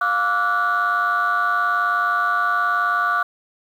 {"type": "tone cluster", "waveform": "sine", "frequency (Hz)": [705, 1161, 1363, 1462], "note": ["F5", "D6", "F6", "F#6"], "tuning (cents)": [16, -20, -43, -21], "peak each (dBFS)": [-26, -19, -25, -20], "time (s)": [0.01, 3.23], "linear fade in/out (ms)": 5, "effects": ["tanh soft clip ceiling -11 dBFS", "8-bit"]}